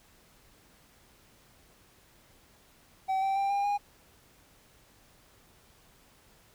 triangle tone with pitch steps, 765 / 777.5 / 790.1 / 803 / 816.1 Hz, G5 / G5 / G5 / G5 / G#5, -42 / -14 / +13 / +41 / -31 cents, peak -24 dBFS, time 3.08-3.78 s, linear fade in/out 20 ms, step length 140 ms, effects pink hiss -61 dBFS RMS until 6.54 s

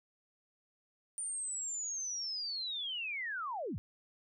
sine linear sweep, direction down, 9140 to 58.27 Hz, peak -36 dBFS, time 1.18-3.78 s, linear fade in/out 0 ms, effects none

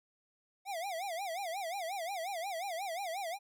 square tone with vibrato, 724 Hz, F#5, 38 cents flat, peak -37 dBFS, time 0.65-3.39 s, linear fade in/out 50 ms, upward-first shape sine, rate 5.6 Hz, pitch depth 200 cents each way, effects none

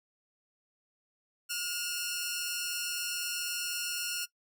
10% pulse tone pair together, 1431 / 2696 Hz, F6 / E7, +42 / +38 cents, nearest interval major seventh, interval 1096 cents, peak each -27 / -27 dBFS, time 1.49-4.26 s, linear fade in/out 20 ms, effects noise-tail reverb RT60 0.1 s tail -19 dB re dry

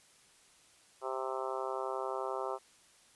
harmonic tone, 131.4 Hz, C3, 8 cents sharp, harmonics 3 / 4 / 5 / 6 / 7 / 8 / 9 / 10, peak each -40 / -41 / -42 / -43 / -43 / -44 / -45 / -45 dBFS, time 1.01-2.59 s, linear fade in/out 50 ms, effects white hiss -63 dBFS RMS until 3.15 s + resampled to 24000 Hz

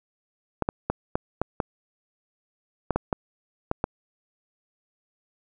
clicks, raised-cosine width 1 ms, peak -9 dBFS, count 11, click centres 0.623 / 0.689 / 0.9 / 1.155 / 1.416 / 1.602 / 2.907 / 2.96 / 3.128 / 3.714 / 3.841 s, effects none

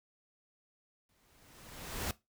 pink noise with exponential growth, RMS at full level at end -35 dBFS, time 1.09-2.11 s, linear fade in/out 1 ms, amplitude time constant 220 ms, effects noise-tail reverb RT60 0.2 s tail -18 dB re dry

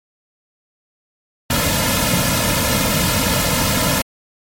pink noise with comb filter, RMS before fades -17 dBFS, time 1.5-4.02 s, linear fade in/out 5 ms, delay 2.6 ms, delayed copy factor -1, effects MP3 64 kbps

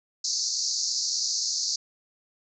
pink band-pass noise, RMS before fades -28 dBFS, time 0.24-1.76 s, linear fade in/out 5 ms, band 4300 to 6800 Hz, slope 96 dB/octave, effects none

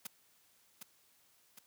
white noise with echo, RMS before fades -42 dBFS, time 0.05-0.07 s, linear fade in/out 5 ms, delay 760 ms, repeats 2, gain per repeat -5 dB, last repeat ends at 1.59 s, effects white hiss -69 dBFS RMS until 1.66 s + high-pass 60 Hz 12 dB/octave

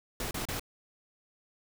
pink noise bursts, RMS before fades -35 dBFS, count 3, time 0.2-0.596 s, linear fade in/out 2 ms, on 110 ms, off 33 ms, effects none

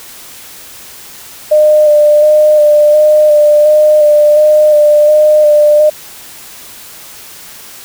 sine tone with vibrato, 602 Hz, D5, 43 cents sharp, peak -3 dBFS, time 1.51-5.9 s, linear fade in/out 10 ms, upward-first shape square, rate 1.4 Hz, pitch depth 16 cents each way, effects white hiss -32 dBFS RMS until 7.84 s

